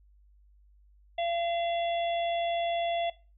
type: harmonic tone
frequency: 683 Hz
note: F5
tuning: 39 cents flat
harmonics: 1 / 3 / 4 / 5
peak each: -28 / -40 / -42 / -40 dBFS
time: 1.18-3.1 s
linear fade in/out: 5 ms
effects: noise-tail reverb RT60 0.3 s tail -18 dB re dry + added 50 Hz sine -57 dBFS peak until 3.37 s